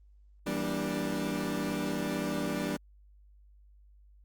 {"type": "chord", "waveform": "30% pulse", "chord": "E half-diminished seventh", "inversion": "none", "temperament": "equal with one note detuned", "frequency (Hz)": [164.81, 196, 238.1, 293.7], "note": ["E3", "G3", "Bb3", "D4"], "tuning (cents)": [0, 0, 37, 0], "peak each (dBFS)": [-36, -33, -35, -32], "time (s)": [0.46, 2.77], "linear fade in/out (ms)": 10, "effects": ["added 50 Hz sine -55 dBFS peak until 4.24 s", "Opus 32 kbps"]}